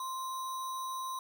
sine tone with sample-and-hold, 1046.5 Hz, C6, in tune, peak -35 dBFS, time 0-1.19 s, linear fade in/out 2 ms, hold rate 4900 Hz, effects none

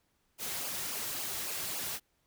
white noise with flanger, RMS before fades -37 dBFS, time 0.38-2 s, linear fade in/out 50 ms, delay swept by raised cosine 0.51 to 4.11 ms, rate 3.6 Hz, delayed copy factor -0.65, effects pink hiss -75 dBFS RMS until 2.26 s

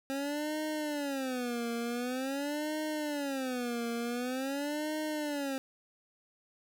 25% pulse tone with vibrato, 268.6 Hz, C4, 46 cents sharp, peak -29 dBFS, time 0.1-5.58 s, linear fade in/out 0 ms, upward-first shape sine, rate 0.46 Hz, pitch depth 240 cents each way, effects none

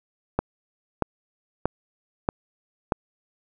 click train, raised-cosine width 1 ms, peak -7 dBFS, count 5, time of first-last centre 0.39-2.922 s, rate 1.58 Hz, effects none

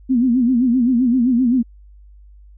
sine tone with vibrato, 246.9 Hz, B3, in tune, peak -12 dBFS, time 0.09-1.63 s, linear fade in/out 20 ms, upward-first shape sine, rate 7.7 Hz, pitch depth 120 cents each way, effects added 50 Hz sine -41 dBFS peak until 2.57 s

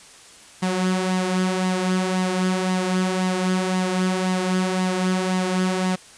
sawtooth tone with flanger, 185 Hz, F#3, in tune, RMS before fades -22 dBFS, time 0.62-5.96 s, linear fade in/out 10 ms, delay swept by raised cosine 1 to 4.8 ms, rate 1.9 Hz, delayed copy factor +0.5, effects white hiss -46 dBFS RMS until 6.17 s + resampled to 22050 Hz

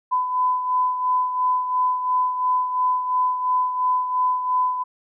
sine beating tone pair, 1005 / 1007.9 Hz, B5 / B5, +30 / +35 cents, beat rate 2.9 Hz, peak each -19 / -27 dBFS, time 0.11-4.84 s, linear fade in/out 20 ms, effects none

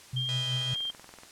sine tone with tremolo, 127.3 Hz, C3, 47 cents flat, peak -28 dBFS, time 0.13-0.74 s, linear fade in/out 5 ms, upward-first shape triangle, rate 5.4 Hz, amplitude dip 70%
sine tone with vibrato, 3181 Hz, G7, 25 cents sharp, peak -30 dBFS, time 0.16-0.91 s, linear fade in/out 10 ms, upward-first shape triangle, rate 2.1 Hz, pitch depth 15 cents each way
5% pulse chord, E major seventh, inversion second, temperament just, 494.4 / 618.1 / 659.3 / 824.1 Hz, B4 / D#5 / E5 / G#5, +2 / -12 / 0 / -14 cents, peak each -34 / -35 / -36 / -35 dBFS, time 0.29-0.75 s, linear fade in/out 0 ms
click train, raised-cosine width 0.5 ms, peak -33 dBFS, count 16, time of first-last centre 0.52-1.234 s, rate 21 Hz
effects white hiss -51 dBFS RMS until 1.31 s + low-pass 9000 Hz 12 dB/octave

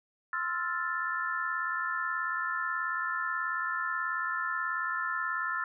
sine chord, F major seventh, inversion second, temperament equal, 1046.5 / 1318.5 / 1396.9 / 1760 Hz, C6 / E6 / F6 / A6, 0 / 0 / 0 / 0 cents, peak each -38 / -35 / -35 / -34 dBFS, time 0.33-5.64 s, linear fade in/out 2 ms, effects none

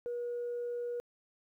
sine tone, 481 Hz, B4, 46 cents flat, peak -33 dBFS, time 0.06-1 s, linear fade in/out 0 ms, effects tanh soft clip ceiling -31 dBFS + 12-bit

